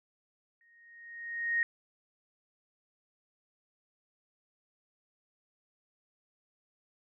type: tone with exponential growth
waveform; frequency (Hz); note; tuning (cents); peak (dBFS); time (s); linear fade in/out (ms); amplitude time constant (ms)
sine; 1864.7; A#6; 0; -24; 0.61-1.63; 1; 220
effects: none